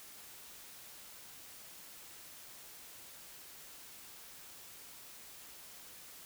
silence, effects white hiss -53 dBFS RMS until 6.25 s

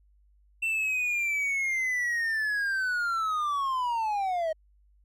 triangle linear sweep, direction down, 2694 to 622.3 Hz, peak -24 dBFS, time 0.62-4.53 s, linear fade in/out 10 ms, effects added 50 Hz sine -59 dBFS peak until 5.04 s

